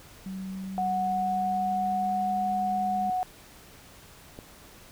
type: tone with pitch glide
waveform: sine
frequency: 190 to 201.2 Hz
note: F#3 to G3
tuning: +46 to +45 cents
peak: -33 dBFS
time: 0.26-3.1 s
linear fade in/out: 2 ms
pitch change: +99 cents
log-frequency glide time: 0.51-2.45 s
type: tone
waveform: sine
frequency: 737 Hz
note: F#5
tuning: 7 cents flat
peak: -25 dBFS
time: 0.78-3.23 s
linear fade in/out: 0 ms
type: click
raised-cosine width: 2 ms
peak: -27 dBFS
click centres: 4.389 s
effects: pink hiss -51 dBFS RMS until 4.91 s